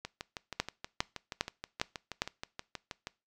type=two click trains; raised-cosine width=0.2 ms; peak=-11 / -21 dBFS; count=5 / 20; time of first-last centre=0.6-2.219 / 0.05-3.071 s; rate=2.47 / 6.29 Hz; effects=noise-tail reverb RT60 0.3 s tail -22 dB re dry